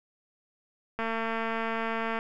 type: click train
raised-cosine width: 0.5 ms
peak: -17 dBFS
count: 272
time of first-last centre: 0.99-2.189 s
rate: 226 Hz
effects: none